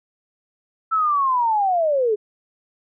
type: linear sweep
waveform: sine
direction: down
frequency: 1332 to 405.4 Hz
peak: -16 dBFS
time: 0.91-2.16 s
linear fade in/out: 20 ms
effects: none